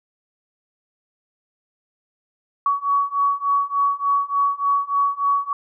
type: beating tone pair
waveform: sine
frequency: 1125 / 1128.4 Hz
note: C#6 / C#6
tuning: +25 / +30 cents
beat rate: 3.4 Hz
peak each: -21 / -20 dBFS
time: 2.66-5.53 s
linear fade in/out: 2 ms
effects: none